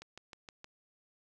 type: click train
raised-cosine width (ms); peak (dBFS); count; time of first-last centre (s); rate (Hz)
0.2; -30; 5; 0.02-0.644; 6.41
effects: none